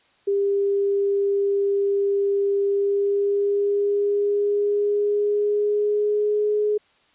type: tone with pitch glide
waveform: sine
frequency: 399.5 to 419.8 Hz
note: G4 to G#4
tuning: +33 to +19 cents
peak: -18 dBFS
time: 0.27-6.78 s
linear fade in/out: 10 ms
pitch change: +86 cents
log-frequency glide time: 2.61-6.53 s
effects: white hiss -60 dBFS RMS until 7.14 s + resampled to 8000 Hz